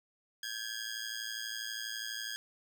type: ring-modulated tone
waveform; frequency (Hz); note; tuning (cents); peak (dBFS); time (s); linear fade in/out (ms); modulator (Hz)
15% pulse; 1639; G#6; -23; -28; 0.43-2.36; 0; 56.1
effects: none